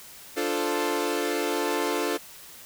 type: chord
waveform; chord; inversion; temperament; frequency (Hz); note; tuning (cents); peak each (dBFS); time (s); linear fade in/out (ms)
sawtooth; D minor seventh; none; equal; 293.7 / 349.2 / 440 / 523.3; D4 / F4 / A4 / C5; 0 / 0 / 0 / 0; -27 / -26 / -25 / -30; 0.36-2.18; 20
effects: white hiss -46 dBFS RMS until 2.65 s